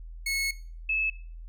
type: tone pair in turn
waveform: sawtooth / sine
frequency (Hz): 2189 / 2603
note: C#7 / E7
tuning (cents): -22 / -22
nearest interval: minor third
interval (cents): 300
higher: second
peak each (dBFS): -24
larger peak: neither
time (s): 0.26-0.51 / 0.89-1.1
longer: first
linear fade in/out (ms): 5
effects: noise-tail reverb RT60 0.4 s tail -17 dB re dry + added 41 Hz sine -39 dBFS peak until 1.48 s